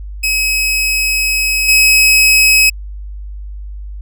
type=tone with level steps; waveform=sawtooth; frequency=2550 Hz; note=D#7; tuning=42 cents sharp; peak=-9 / -3 dBFS; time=0.23-2.7 s; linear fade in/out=10 ms; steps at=1.68 s; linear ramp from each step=10 ms; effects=added 50 Hz sine -24 dBFS peak until 4.01 s